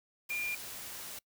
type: tone in noise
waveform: sine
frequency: 2400 Hz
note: D7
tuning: 37 cents sharp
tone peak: -33 dBFS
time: 0.3-0.55 s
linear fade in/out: 5 ms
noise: white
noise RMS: -44 dBFS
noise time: 0.29-1.19 s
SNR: +8 dB
effects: noise-tail reverb RT60 0.1 s tail -24 dB re dry